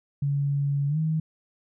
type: tone with pitch glide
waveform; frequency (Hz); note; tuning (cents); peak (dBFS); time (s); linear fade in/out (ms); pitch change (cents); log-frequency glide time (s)
sine; 141.5 to 157.91; C#3 to D#3; +36 to +26; -22; 0.22-1.2; 5; +190; 0.88-0.98
effects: none